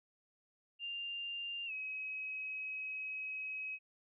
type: tone with pitch glide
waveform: sine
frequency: 2794 to 2547 Hz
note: F7 to D#7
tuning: 0 to +40 cents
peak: -39 dBFS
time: 0.79-3.79 s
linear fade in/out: 50 ms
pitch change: -160 cents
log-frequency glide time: 1.66-1.72 s
effects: none